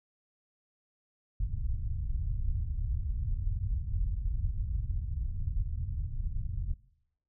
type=low-pass noise; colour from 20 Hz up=pink; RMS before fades=-32 dBFS; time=1.4-6.74 s; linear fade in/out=5 ms; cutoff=100 Hz; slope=24 dB/octave; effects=noise-tail reverb RT60 0.8 s tail -21 dB re dry